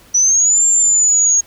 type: linear two-way sweep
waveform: sine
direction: up then down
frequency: 5860 to 7370 to 6580 Hz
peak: -9 dBFS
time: 0.14-1.41 s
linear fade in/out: 10 ms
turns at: 0.65 s
effects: pink hiss -46 dBFS RMS until 1.46 s